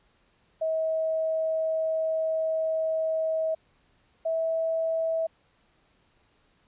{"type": "tone pair in turn", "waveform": "sine", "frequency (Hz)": [640, 650.8], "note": ["D#5", "E5"], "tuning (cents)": [49, -22], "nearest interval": "unison", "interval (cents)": 29, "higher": "second", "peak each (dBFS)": -24, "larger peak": "neither", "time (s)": [[0.61, 3.55], [4.25, 5.27]], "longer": "first", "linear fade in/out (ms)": 10, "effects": ["pink hiss -66 dBFS RMS until 6.67 s", "resampled to 8000 Hz"]}